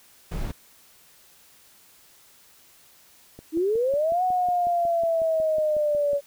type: noise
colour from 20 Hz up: brown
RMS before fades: -29 dBFS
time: 0.31-0.52 s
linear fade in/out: 10 ms
type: click train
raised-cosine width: 2 ms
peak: -28 dBFS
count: 16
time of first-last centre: 3.39-6.132 s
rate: 5.47 Hz
type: linear two-way sweep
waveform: sine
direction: up then down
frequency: 306 to 740 to 565 Hz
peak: -20 dBFS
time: 3.52-6.21 s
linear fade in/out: 50 ms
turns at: 4.23 s
effects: white hiss -55 dBFS RMS until 6.26 s